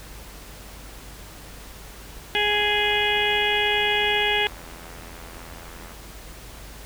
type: harmonic tone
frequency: 416 Hz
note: G#4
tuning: 3 cents sharp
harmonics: 1 / 2 / 4 / 5 / 6 / 7 / 8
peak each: -27 / -27 / -27 / -27 / -27 / -27 / -27 dBFS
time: 2.35-4.47 s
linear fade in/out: 0 ms
type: click train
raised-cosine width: 0.5 ms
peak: -28 dBFS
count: 288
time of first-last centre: 2.49-5.919 s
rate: 83.7 Hz
effects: added 50 Hz sine -43 dBFS peak until 6.85 s + pink hiss -43 dBFS RMS until 6.85 s